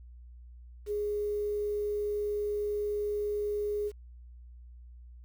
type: tone with quantisation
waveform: sine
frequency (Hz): 415.3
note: G#4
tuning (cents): 0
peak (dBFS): -29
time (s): 0.86-3.92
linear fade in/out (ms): 50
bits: 9
effects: added 60 Hz sine -47 dBFS peak until 5.24 s